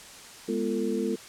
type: tone cluster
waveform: sine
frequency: 207.5 / 245.6 / 344.2 / 448 Hz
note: G#3 / B3 / F4 / A4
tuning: -1 / -9 / -25 / +31 cents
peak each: -31 dBFS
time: 0.48-1.16 s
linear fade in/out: 10 ms
effects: white hiss -46 dBFS RMS until 1.28 s + low-pass 9000 Hz 12 dB/octave